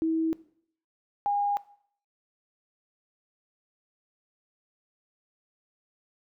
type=tone pair in turn; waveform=sine; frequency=323 / 813.9 Hz; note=E4 / G#5; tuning=-35 / -35 cents; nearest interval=octave + major third; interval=1600 cents; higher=second; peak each=-23 / -23 dBFS; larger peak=neither; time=0.02-0.33 / 1.26-1.57 s; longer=neither; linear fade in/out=0 ms; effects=noise-tail reverb RT60 0.6 s tail -19 dB re dry